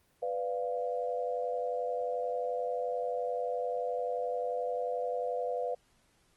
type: chord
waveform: sine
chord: B diminished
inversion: none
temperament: equal with one note detuned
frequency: 495.9 / 587.3 / 698.5 Hz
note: B4 / D5 / F5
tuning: +7 / 0 / 0 cents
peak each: -33 / -38 / -36 dBFS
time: 0.22-5.75 s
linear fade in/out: 10 ms
effects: pink hiss -69 dBFS RMS until 6.36 s + Opus 24 kbps